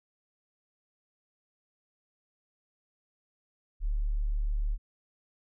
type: tone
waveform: sine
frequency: 36.71 Hz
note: D1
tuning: in tune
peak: -26 dBFS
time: 3.8-4.78 s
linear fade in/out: 50 ms
effects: none